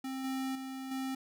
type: tone with level steps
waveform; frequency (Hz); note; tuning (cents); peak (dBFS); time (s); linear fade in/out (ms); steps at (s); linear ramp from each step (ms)
square; 264.3; C4; +18; -37 / -34 / -40 / -35; 0.04-1.15; 5; 0.24 / 0.55 / 0.91; 5
effects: none